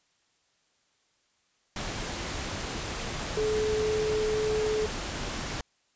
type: tone in noise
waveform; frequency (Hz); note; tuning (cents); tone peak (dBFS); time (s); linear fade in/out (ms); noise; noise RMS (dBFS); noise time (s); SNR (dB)
sine; 430; A4; -40; -25; 3.37-4.86; 2; pink; -34; 1.76-5.61; +6
effects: white hiss -70 dBFS RMS until 5.95 s + resampled to 16000 Hz